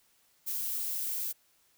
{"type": "noise", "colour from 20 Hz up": "violet", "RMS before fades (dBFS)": -34, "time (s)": [0.46, 1.33], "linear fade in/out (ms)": 20, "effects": ["white hiss -68 dBFS RMS until 1.77 s"]}